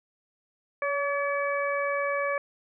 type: harmonic tone with a mistuned harmonic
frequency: 571 Hz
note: D5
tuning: 49 cents flat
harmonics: 1 / 2 / 3 / 4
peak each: -28 / -31 / -33 / -34 dBFS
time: 0.82-2.38 s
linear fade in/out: 2 ms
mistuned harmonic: 1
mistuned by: -20 cents
effects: none